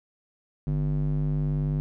square tone with band-pass filter, 49.65 Hz, G1, 23 cents sharp, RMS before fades -26 dBFS, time 0.67-1.8 s, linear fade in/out 0 ms, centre 160 Hz, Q 2.3, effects none

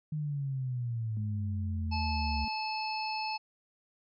sine exponential sweep, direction down, 154.9 to 69.3 Hz, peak -31 dBFS, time 0.12-2.45 s, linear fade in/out 5 ms
sine tone with pitch glide, 211.6 to 224.2 Hz, G#3 to A3, +33 to +33 cents, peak -39 dBFS, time 1.17-2.48 s, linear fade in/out 0 ms, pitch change +100 cents, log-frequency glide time 1.55-2.1 s
harmonic tone, 868 Hz, A5, 24 cents flat, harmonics 1 / 3 / 5 / 6, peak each -34 / -39 / -41 / -42 dBFS, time 1.91-3.38 s, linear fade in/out 20 ms
effects none

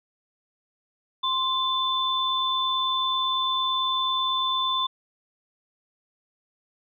sine tone pair together, 1046.5 / 3522 Hz, C6 / A7, 0 / +1 cents, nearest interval octave + major sixth, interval 2101 cents, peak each -25 dBFS, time 1.23-4.87 s, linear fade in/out 10 ms, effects none

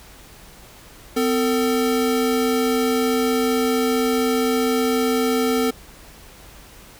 square tone pair together, 254.9 / 450 Hz, C4 / A4, -45 / +39 cents, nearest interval minor seventh, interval 984 cents, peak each -21 dBFS, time 1.16-5.71 s, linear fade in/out 10 ms, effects added 49 Hz sine -49 dBFS peak until 6.99 s + pink hiss -45 dBFS RMS until 6.99 s

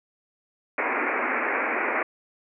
white band-pass noise, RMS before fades -26 dBFS, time 0.78-2.03 s, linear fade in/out 2 ms, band 230 to 2400 Hz, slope 96 dB/octave, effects none

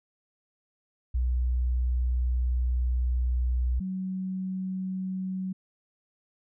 sine tone pair in turn, 61.74 / 187.49 Hz, B1 / F#3, 0 / +23 cents, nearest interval octave + perfect fifth, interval 1923 cents, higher second, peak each -23 / -29 dBFS, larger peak first, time 1.14-3.8 / 3.8-5.53 s, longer first, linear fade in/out 10 ms, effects none

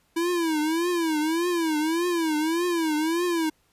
square tone with vibrato, 327.7 Hz, E4, 10 cents flat, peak -23 dBFS, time 0.16-3.5 s, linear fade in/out 10 ms, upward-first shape triangle, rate 1.7 Hz, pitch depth 160 cents each way, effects pink hiss -66 dBFS RMS until 3.72 s + resampled to 32000 Hz

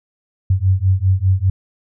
sine beating tone pair, 92.2 / 97.2 Hz, F#2 / G2, -6 / -14 cents, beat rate 5 Hz, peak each -15 dBFS, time 0.5-1.5 s, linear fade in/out 5 ms, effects none

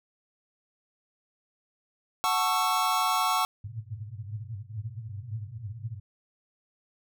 square chord, F# minor seventh, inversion none, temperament equal with one note detuned, 740 / 880 / 1108.7 / 1333.1 Hz, F#5 / A5 / C#6 / E6, 0 / 0 / 0 / +19 cents, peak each -31 / -31 / -28 / -31 dBFS, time 2.24-3.45 s, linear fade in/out 0 ms
pink band-pass noise, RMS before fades -38 dBFS, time 3.64-6 s, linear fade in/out 5 ms, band 100 to 120 Hz, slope 96 dB/octave
effects none

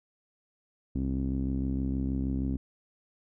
sawtooth tone with low-pass filter, 66.4 Hz, C2, 26 cents sharp, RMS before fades -30 dBFS, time 0.95-2.57 s, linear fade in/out 5 ms, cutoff 260 Hz, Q 4.1, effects none

